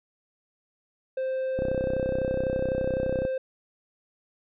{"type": "tone", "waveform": "triangle", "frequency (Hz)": 523.3, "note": "C5", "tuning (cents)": 0, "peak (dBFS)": -24, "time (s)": [1.17, 3.38], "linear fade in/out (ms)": 5}
{"type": "click train", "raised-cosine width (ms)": 2, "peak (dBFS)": -16, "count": 54, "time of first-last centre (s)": [1.59, 3.251], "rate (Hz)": 31.9}
{"effects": ["resampled to 8000 Hz"]}